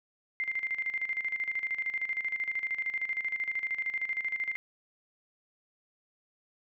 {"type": "tone with tremolo", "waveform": "sine", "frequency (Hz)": 2093, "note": "C7", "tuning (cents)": 0, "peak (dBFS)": -28, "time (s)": [0.4, 4.56], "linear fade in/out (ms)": 0, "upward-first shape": "square", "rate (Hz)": 13, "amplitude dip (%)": 70, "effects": []}